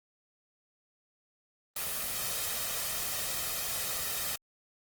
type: noise with comb filter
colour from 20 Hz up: white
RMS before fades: -34 dBFS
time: 1.76-4.36 s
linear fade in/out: 5 ms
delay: 1.6 ms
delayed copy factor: +0.5
effects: Opus 24 kbps